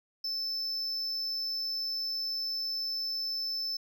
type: tone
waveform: triangle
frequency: 5274 Hz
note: E8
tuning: in tune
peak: -30 dBFS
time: 0.24-3.77 s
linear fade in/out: 5 ms
effects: none